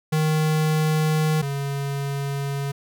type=tone pair in turn; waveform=square; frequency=155.56 / 139.83 Hz; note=D#3 / C#3; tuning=0 / +15 cents; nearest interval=major second; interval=185 cents; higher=first; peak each=-19 / -25 dBFS; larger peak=first; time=0.12-1.42 / 1.42-2.72 s; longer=neither; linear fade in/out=10 ms; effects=none